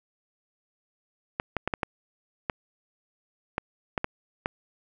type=clicks; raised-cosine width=0.5 ms; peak=-11 dBFS; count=10; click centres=1.399 / 1.567 / 1.676 / 1.738 / 1.832 / 2.498 / 3.581 / 3.978 / 4.044 / 4.459 s; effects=none